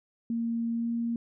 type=tone with pitch glide; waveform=sine; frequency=231.4 to 233.3 Hz; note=A#3 to A#3; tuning=-13 to +2 cents; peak=-27 dBFS; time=0.3-1.16 s; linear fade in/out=2 ms; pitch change=+15 cents; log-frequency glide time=0.73-0.89 s; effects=none